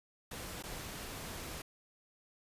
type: noise with dropouts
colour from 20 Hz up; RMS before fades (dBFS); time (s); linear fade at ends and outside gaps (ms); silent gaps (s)
pink; -44; 0.31-1.62; 5; 0.626-0.636
effects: resampled to 32000 Hz